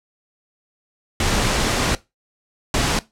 pink noise bursts at uneven times, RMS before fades -19 dBFS, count 2, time 1.2-1.95 / 2.74-2.99 s, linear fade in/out 2 ms, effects noise-tail reverb RT60 0.2 s tail -18 dB re dry + low-pass 8000 Hz 12 dB/octave

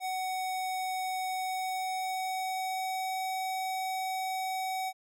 square tone with pitch glide, 748 to 754.1 Hz, F#5 to F#5, +19 to +33 cents, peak -32 dBFS, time 0-4.93 s, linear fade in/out 50 ms, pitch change +14 cents, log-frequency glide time 1.32-3.18 s, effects none

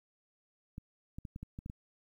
clicks, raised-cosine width 5 ms, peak -30 dBFS, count 8, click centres 0.781 / 1.185 / 1.252 / 1.361 / 1.43 / 1.589 / 1.661 / 1.699 s, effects 11-bit

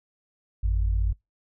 sine tone pair together, 52.5 / 88.8 Hz, G#1 / F2, +19 / +29 cents, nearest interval major sixth, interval 910 cents, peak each -21 / -29 dBFS, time 0.63-1.13 s, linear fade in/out 10 ms, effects noise-tail reverb RT60 0.2 s tail -26 dB re dry

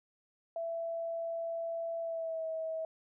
sine tone with pitch glide, 666 to 644.1 Hz, E5 to E5, +18 to -40 cents, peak -34 dBFS, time 0.56-2.85 s, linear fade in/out 2 ms, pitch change -58 cents, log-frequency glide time 2.01-2.46 s, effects none

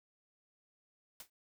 white noise with exponential decay, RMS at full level -44 dBFS, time 1.2-1.3 s, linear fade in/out 2 ms, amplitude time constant 20 ms, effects noise-tail reverb RT60 0.1 s tail -25 dB re dry

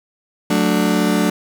35% pulse chord, D major, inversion first, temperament just, 183.54 / 220.2 / 293.7 Hz, F#3 / A3 / D4, -14 / +2 / 0 cents, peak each -17 dBFS, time 0.5-1.3 s, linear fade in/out 5 ms, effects 8-bit

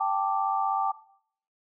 sine chord, G suspended second, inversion none, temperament equal, 784 / 880 / 1174.7 Hz, G5 / A5 / D6, 0 / 0 / 0 cents, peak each -27 / -29 / -29 dBFS, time 0-0.92 s, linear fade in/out 10 ms, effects noise-tail reverb RT60 0.6 s tail -17 dB re dry

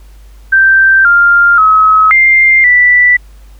sine tone with pitch steps, 1565 / 1398 / 1281 / 2102 / 1970 Hz, G6 / F6 / E6 / C7 / B6, -3 / +1 / -50 / +7 / -5 cents, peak -3 dBFS, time 0.52-3.17 s, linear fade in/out 10 ms, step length 530 ms, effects added 50 Hz sine -33 dBFS peak until 3.59 s + pink hiss -48 dBFS RMS until 3.59 s

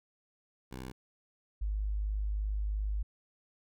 10% pulse / sine tone pair in turn, 64.1 / 51.48 Hz, C2 / G#1, -35 / -15 cents, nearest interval major third, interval 380 cents, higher first, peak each -33 / -30 dBFS, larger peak second, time 0.71-0.92 / 1.61-3.03 s, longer second, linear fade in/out 10 ms, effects none

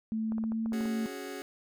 sine tone with pitch glide, 220.6 to 224.7 Hz, A3 to A3, +5 to +37 cents, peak -29 dBFS, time 0.12-1.06 s, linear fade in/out 0 ms, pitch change +32 cents, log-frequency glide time 0.25-0.67 s
clicks, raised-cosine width 1 ms, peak -30 dBFS, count 8, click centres 0.321 / 0.382 / 0.439 / 0.52 / 0.66 / 0.722 / 0.809 / 0.856 s
sawtooth chord, C# suspended fourth, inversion none, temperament just, 277.2 / 369.6 / 415.8 Hz, C#4 / F#4 / G#4, 0 / -2 / +2 cents, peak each -38 dBFS, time 0.73-1.42 s, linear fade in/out 0 ms
effects none

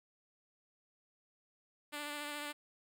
5% pulse tone with vibrato, 293.7 Hz, D4, in tune, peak -29 dBFS, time 1.92-2.53 s, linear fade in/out 20 ms, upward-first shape sine, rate 14 Hz, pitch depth 19 cents each way, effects none

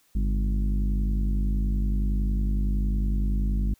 harmonic tone with a mistuned harmonic, 50.8 Hz, G#1, 38 cents flat, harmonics 1 / 2 / 3 / 4 / 5 / 6 / 7, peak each -22 / -38 / -36 / -32 / -40 / -46 / -49 dBFS, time 0.15-3.74 s, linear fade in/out 5 ms, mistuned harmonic 3, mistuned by -120 cents, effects white hiss -64 dBFS RMS until 3.79 s

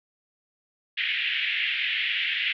white band-pass noise, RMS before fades -27 dBFS, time 0.97-2.53 s, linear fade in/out 10 ms, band 1800 to 3200 Hz, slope 48 dB/octave, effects none

